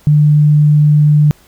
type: tone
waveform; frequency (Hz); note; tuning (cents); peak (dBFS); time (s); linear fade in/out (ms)
sine; 149.3; D3; +29; -5; 0.07-1.31; 0
effects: pink hiss -47 dBFS RMS until 1.47 s